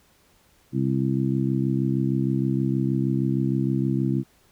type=harmonic tone; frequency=66.4 Hz; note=C2; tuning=26 cents sharp; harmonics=2 / 3 / 4 / 5; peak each=-24 / -26 / -27 / -28 dBFS; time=0.72-4.24 s; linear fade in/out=50 ms; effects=pink hiss -60 dBFS RMS until 4.51 s